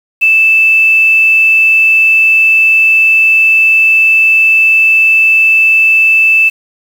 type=tone with quantisation; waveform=sine; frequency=2637 Hz; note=E7; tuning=in tune; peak=-4 dBFS; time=0.21-6.5 s; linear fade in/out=20 ms; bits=5; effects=none